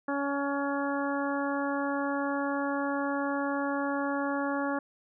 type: harmonic tone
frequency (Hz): 281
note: C#4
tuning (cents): +24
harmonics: 1 / 2 / 3 / 4 / 5 / 6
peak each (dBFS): -31 / -34 / -36 / -37 / -38 / -39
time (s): 0.08-4.79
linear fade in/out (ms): 5
effects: none